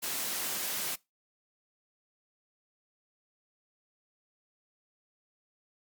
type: high-pass noise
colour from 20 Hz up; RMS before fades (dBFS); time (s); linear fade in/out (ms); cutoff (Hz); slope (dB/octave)
white; -34; 0.02-0.96; 20; 150; 12
effects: noise-tail reverb RT60 0.2 s tail -21 dB re dry + Opus 48 kbps